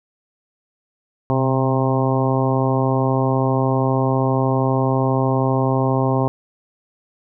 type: harmonic tone with a mistuned harmonic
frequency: 132.5 Hz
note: C3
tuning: 22 cents sharp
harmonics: 1 / 2 / 3 / 4 / 5 / 6 / 7 / 8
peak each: -19 / -22 / -24 / -25 / -26 / -27 / -27 / -28 dBFS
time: 1.3-6.28 s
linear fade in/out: 0 ms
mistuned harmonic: 1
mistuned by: -51 cents
effects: none